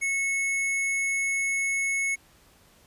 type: tone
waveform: square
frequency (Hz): 2196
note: C#7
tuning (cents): -17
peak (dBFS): -25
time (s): 0.01-2.16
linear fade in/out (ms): 20
effects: pink hiss -58 dBFS RMS until 2.86 s + resampled to 32000 Hz